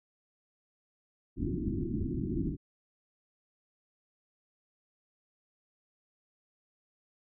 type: low-pass noise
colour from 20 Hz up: white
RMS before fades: -33 dBFS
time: 1.36-2.57 s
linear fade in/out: 50 ms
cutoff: 360 Hz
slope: 96 dB/octave
effects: none